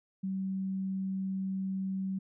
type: tone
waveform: sine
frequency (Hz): 191.2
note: G3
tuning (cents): -43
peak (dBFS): -31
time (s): 0.23-2.19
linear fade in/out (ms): 10
effects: none